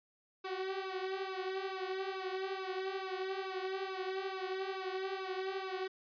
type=tone with flanger; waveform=sawtooth; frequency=380 Hz; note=F#4; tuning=46 cents sharp; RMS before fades=-39 dBFS; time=0.44-5.88 s; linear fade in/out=10 ms; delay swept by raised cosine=0.76 to 5.86 ms; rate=2.3 Hz; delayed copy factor=+0.75; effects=resampled to 11025 Hz